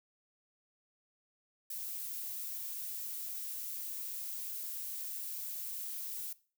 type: noise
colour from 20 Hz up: violet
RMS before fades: -41 dBFS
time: 1.7-6.33 s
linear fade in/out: 5 ms
effects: noise-tail reverb RT60 0.4 s tail -20 dB re dry